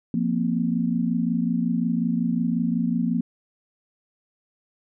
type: chord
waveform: sine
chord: F suspended fourth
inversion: none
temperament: equal with one note detuned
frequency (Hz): 174.61 / 233.1 / 258.6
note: F3 / Bb3 / C4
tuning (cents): 0 / 0 / -20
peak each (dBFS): -25 / -23 / -28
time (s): 0.14-3.21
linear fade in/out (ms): 2
effects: none